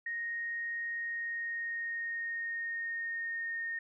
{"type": "tone with pitch glide", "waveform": "sine", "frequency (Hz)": [1864.7, 1841.2], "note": ["A#6", "A#6"], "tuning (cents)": [0, -22], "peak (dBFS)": -34, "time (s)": [0.06, 3.79], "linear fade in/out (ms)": 5, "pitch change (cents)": -22, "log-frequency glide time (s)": [0.94, 3.63], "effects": []}